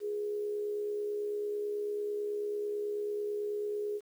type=tone with amplitude modulation; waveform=sine; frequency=415.3 Hz; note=G#4; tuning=in tune; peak=-30 dBFS; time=0-4.01 s; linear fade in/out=50 ms; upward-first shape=sine; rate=69.1 Hz; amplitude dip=40%; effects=10-bit